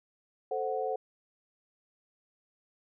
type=chord; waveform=sine; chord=F# diminished; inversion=first; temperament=equal; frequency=440 / 523.3 / 740 Hz; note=A4 / C5 / F#5; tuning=0 / 0 / 0 cents; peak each=-34 dBFS; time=0.51-0.96 s; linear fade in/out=5 ms; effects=none